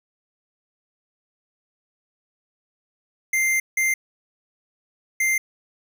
square tone bursts at uneven times, 2093 Hz, C7, in tune, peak -19 dBFS, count 3, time 3.33-3.6 / 3.77-3.94 / 5.2-5.38 s, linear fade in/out 5 ms, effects none

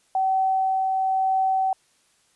sine tone with tremolo, 763 Hz, G5, 47 cents flat, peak -18 dBFS, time 0.15-1.73 s, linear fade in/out 2 ms, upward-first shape triangle, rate 1 Hz, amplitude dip 25%, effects white hiss -63 dBFS RMS until 2.35 s + resampled to 24000 Hz

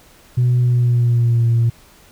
sine tone with pitch glide, 123.47 to 116.54 Hz, B2 to A#2, 0 to 0 cents, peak -10 dBFS, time 0.37-1.7 s, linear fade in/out 10 ms, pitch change -100 cents, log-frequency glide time 0.6-1.46 s, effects tanh soft clip ceiling -9 dBFS + pink hiss -48 dBFS RMS until 2.11 s

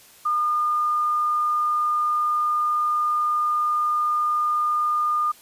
sine tone, 1214 Hz, D#6, 43 cents flat, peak -19 dBFS, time 0.25-5.32 s, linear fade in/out 10 ms, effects white hiss -50 dBFS RMS until 5.41 s + resampled to 32000 Hz

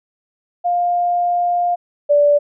sine tone pair in turn, 704 / 582 Hz, F5 / D5, +14 / -16 cents, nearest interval minor third, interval 330 cents, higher first, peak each -14 / -9 dBFS, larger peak second, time 0.64-1.76 / 2.09-2.39 s, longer first, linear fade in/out 20 ms, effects none

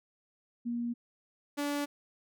sine / sawtooth tone pair in turn, 237.5 / 288.5 Hz, A#3 / D4, +33 / -31 cents, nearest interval minor third, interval 336 cents, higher second, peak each -31 / -27 dBFS, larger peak second, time 0.65-0.94 / 1.57-1.86 s, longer neither, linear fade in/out 20 ms, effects none

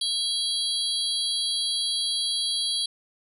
sine tone cluster, 3292 / 4002 / 4580 / 9910 Hz, G#7 / B7 / D8 / D#9, -16 / +22 / -44 / -8 cents, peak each -28 / -29 / -30 / -33 dBFS, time 0.01-2.86 s, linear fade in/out 5 ms, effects none

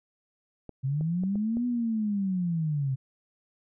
clicks, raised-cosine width 2 ms, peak -27 dBFS, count 5, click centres 0.693 / 1.01 / 1.236 / 1.356 / 1.57 s
sine linear two-way sweep, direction up then down, 128.8 to 247.1 to 128.8 Hz, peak -25 dBFS, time 0.83-2.96 s, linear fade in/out 20 ms, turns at 1.66 s
effects none

